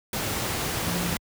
sine tone in noise, 174.61 Hz, F3, in tune, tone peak -29 dBFS, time 0.86-1.14 s, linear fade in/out 2 ms, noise pink, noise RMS -28 dBFS, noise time 0.13-1.17 s, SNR -4 dB, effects high-pass 60 Hz 12 dB/octave

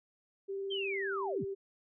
sine tone with vibrato, 392 Hz, G4, in tune, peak -35 dBFS, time 0.48-1.55 s, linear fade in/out 20 ms, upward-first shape sine, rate 19 Hz, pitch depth 13 cents each way
sine linear sweep, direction down, 3222 to 58.27 Hz, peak -35 dBFS, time 0.7-1.45 s, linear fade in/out 20 ms
effects none

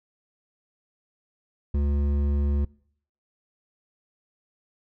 triangle tone with hard clipping, 71.5 Hz, D2, 46 cents flat, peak -23 dBFS, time 1.74-2.65 s, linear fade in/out 5 ms, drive 14 dB, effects noise-tail reverb RT60 0.6 s tail -24 dB re dry

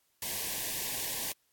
white band-stop noise, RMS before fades -35 dBFS, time 0.22-1.32 s, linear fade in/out 2 ms, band 1100 to 1600 Hz, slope 96 dB/octave, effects white hiss -73 dBFS RMS until 1.52 s + AAC 64 kbps

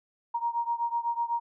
sine beating tone pair, 936 / 944 Hz, A#5 / A#5, +7 / +22 cents, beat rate 8 Hz, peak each -29 / -31 dBFS, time 0.34-1.4 s, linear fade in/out 10 ms, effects none

